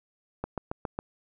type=click train; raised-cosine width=1 ms; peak=-17 dBFS; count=5; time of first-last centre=0.44-0.989 s; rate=7.28 Hz; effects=none